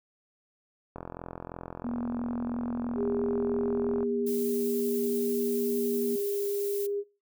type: click train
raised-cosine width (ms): 1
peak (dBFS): -24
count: 133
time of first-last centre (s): 0.96-4.03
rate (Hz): 43
type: tone with vibrato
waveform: sine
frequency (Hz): 239.5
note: A#3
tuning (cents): +47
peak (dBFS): -30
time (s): 1.84-6.16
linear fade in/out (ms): 5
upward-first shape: sine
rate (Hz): 11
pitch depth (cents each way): 16
type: tone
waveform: sine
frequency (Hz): 405.1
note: G#4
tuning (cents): -43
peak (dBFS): -28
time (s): 2.95-7.04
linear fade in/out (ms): 50
type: noise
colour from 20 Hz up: violet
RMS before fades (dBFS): -39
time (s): 4.26-6.87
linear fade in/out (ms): 10
effects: noise-tail reverb RT60 0.3 s tail -22 dB re dry

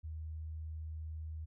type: tone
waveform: sine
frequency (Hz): 78.8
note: D#2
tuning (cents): +23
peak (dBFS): -40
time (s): 0.03-1.46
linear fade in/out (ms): 20
effects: none

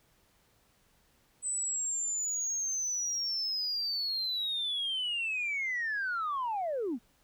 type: linear sweep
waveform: sine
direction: down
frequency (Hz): 8110 to 208.1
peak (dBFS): -29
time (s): 1.42-6.99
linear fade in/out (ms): 50
effects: tanh soft clip ceiling -27 dBFS + pink hiss -68 dBFS RMS until 7.23 s

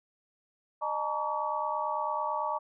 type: tone cluster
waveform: sine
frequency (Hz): 609 / 865 / 934 / 1137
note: D#5 / A5 / A#5 / C#6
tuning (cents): -37 / -30 / +3 / +44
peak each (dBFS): -36 / -35 / -33 / -34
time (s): 0.81-2.59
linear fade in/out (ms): 20
effects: none

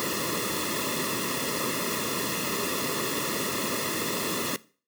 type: noise with comb filter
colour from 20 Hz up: pink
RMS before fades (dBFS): -29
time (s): 0-4.56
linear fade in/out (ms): 0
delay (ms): 1.3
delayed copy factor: -0.85
effects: noise-tail reverb RT60 0.4 s tail -19 dB re dry + high-pass 150 Hz 12 dB/octave

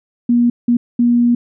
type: tone bursts at uneven times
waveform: sine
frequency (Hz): 239.4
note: A#3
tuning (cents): +46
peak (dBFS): -9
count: 3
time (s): 0.29-0.5 / 0.68-0.77 / 0.99-1.35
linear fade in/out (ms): 5
effects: none

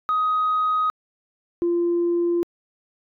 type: tone pair in turn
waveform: sine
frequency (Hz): 1255 / 344.9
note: D#6 / F4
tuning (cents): +15 / -22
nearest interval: octave + minor seventh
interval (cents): 2237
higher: first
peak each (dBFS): -17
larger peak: neither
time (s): 0.09-0.9 / 1.62-2.43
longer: neither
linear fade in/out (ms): 0
effects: tanh soft clip ceiling -15 dBFS

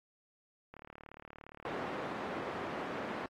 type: click train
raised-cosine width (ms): 0.5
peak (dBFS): -34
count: 42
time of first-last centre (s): 0.74-1.842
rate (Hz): 37.2
type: band-pass noise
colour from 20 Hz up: pink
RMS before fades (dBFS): -40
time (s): 1.65-3.26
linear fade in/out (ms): 2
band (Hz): 260 to 1500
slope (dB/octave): 12
effects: AAC 48 kbps

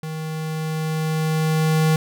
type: tone with level ramp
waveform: square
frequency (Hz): 157.6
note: D#3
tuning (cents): +23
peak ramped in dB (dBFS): -28 to -15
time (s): 0.03-1.96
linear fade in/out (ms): 2
effects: none

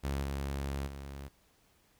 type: tone with level steps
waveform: sawtooth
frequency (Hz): 69.2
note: C#2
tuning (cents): -2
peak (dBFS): -28 / -30 / -38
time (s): 0.03-1.29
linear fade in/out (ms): 20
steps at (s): 0.22 / 0.86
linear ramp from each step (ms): 20
effects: pink hiss -68 dBFS RMS until 1.99 s

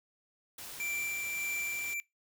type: noise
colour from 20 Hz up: white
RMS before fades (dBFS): -45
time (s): 0.58-1.94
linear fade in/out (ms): 5
type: tone with tremolo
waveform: square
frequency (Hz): 2349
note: D7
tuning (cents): 0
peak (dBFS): -34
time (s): 0.8-2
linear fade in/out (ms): 0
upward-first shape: sine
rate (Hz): 1.7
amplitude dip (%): 25
effects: noise-tail reverb RT60 0.2 s tail -23 dB re dry

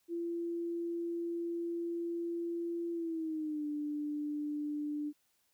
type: tone with pitch glide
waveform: sine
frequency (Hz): 340.2 to 296.2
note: F4 to D4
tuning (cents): -45 to +15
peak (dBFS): -34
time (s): 0.08-5.13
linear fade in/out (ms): 50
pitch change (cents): -240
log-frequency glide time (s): 2.92-3.66
effects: white hiss -75 dBFS RMS until 5.53 s

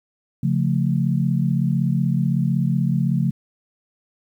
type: chord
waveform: sine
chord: Db augmented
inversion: none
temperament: equal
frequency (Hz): 138.59 / 174.61 / 220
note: Db3 / F3 / A3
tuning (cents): 0 / 0 / 0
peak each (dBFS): -20 / -21 / -24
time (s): 0.43-3.31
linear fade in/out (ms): 5
effects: 9-bit

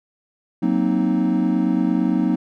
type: chord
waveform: triangle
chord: C half-diminished seventh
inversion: second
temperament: equal with one note detuned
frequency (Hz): 184.36 / 233.1 / 261.6 / 311.1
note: Gb3 / Bb3 / C4 / Eb4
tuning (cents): -6 / 0 / 0 / 0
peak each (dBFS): -20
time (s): 0.62-2.36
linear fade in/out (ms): 10
effects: none

